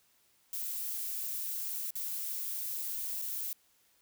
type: noise with dropouts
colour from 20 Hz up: violet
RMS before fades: -37 dBFS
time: 0.53-3.53 s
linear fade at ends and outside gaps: 1 ms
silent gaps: 1.906-1.954 / 3.216-3.221 s
effects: white hiss -69 dBFS RMS until 4.01 s